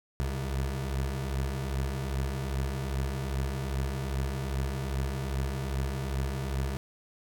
25% pulse beating tone pair, 65 / 67.5 Hz, C2 / C#2, -11 / -45 cents, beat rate 2.5 Hz, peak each -32 / -27 dBFS, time 0.2-6.77 s, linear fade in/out 0 ms, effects none

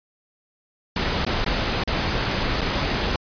pink noise with dropouts, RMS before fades -23 dBFS, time 0.96-3.16 s, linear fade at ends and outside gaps 2 ms, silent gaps 1.25-1.265 / 1.445-1.462 / 1.837-1.875 / 2.61-2.615 s, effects resampled to 11025 Hz

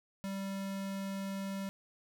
square tone, 195.2 Hz, G3, 7 cents flat, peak -37 dBFS, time 0.24-1.69 s, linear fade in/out 0 ms, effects none

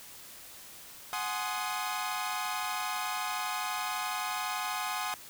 sawtooth chord, Ab dominant seventh, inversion third, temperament equal with one note detuned, 740 / 840.3 / 1046.5 / 1244.5 Hz, Gb5 / Ab5 / C6 / Eb6, 0 / +20 / 0 / 0 cents, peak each -34 dBFS, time 1.13-5.14 s, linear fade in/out 0 ms, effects white hiss -49 dBFS RMS until 5.29 s

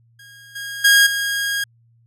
sawtooth tone with level steps, 1633 Hz, G#6, 30 cents flat, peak -38 / -24 / -6 / -16 dBFS, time 0.19-1.64 s, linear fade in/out 5 ms, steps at 0.55 / 0.84 / 1.06 s, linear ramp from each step 10 ms, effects added 116 Hz sine -53 dBFS peak until 2.06 s + resampled to 32000 Hz

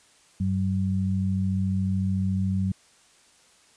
sine tone pair together, 96.16 / 190 Hz, G2 / F#3, -33 / +46 cents, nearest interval octave, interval 1179 cents, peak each -25 dBFS, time 0.4-2.72 s, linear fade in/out 5 ms, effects white hiss -58 dBFS RMS until 3.76 s + resampled to 22050 Hz

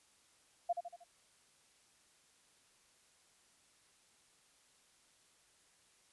sine tone with echo, 695 Hz, F5, 9 cents flat, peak -30 dBFS, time 0.69-0.73 s, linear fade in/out 10 ms, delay 78 ms, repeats 4, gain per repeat -6 dB, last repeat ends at 1.042 s, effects white hiss -69 dBFS RMS until 6.12 s + resampled to 24000 Hz

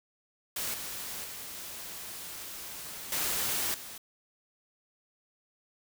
white noise with level steps, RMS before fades -34 / -39 / -42 / -31 / -44 dBFS, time 0.56-3.98 s, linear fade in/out 5 ms, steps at 0.74 / 1.24 / 3.12 / 3.74 s, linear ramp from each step 2 ms, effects none

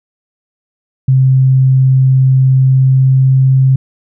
sine tone with pitch glide, 131.6 to 132.44 Hz, C3 to C3, +10 to +21 cents, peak -5 dBFS, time 1.08-3.76 s, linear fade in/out 5 ms, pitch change +11 cents, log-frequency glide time 2.46-3.54 s, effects none

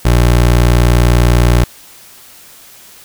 25% pulse tone, 60 Hz, B1, 49 cents flat, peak -3 dBFS, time 0.05-1.64 s, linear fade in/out 5 ms, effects white hiss -39 dBFS RMS until 3.04 s

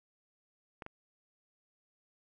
clicks, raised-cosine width 0.5 ms, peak -28 dBFS, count 2, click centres 0.822 / 0.864 s, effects none

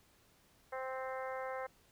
harmonic tone, 261.4 Hz, C4, 1 cent flat, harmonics 2 / 3 / 4 / 5 / 6 / 7 / 8, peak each -41 / -45 / -47 / -49 / -51 / -52 / -53 dBFS, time 0.72-1.67 s, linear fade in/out 10 ms, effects pink hiss -68 dBFS RMS until 1.91 s

